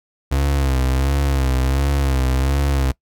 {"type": "tone with vibrato", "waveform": "35% pulse", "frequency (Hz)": 67.3, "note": "C2", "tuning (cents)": 49, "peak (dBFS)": -14, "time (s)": [0.31, 2.92], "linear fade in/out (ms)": 10, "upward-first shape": "sine", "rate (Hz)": 1.4, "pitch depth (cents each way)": 74, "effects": ["noise-tail reverb RT60 0.1 s tail -22 dB re dry"]}